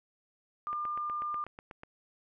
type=tone; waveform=sine; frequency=1200 Hz; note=D6; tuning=37 cents sharp; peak=-32 dBFS; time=0.67-1.44 s; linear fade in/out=0 ms
type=click train; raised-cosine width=0.5 ms; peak=-30 dBFS; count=10; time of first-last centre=0.73-1.834 s; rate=8.15 Hz
effects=none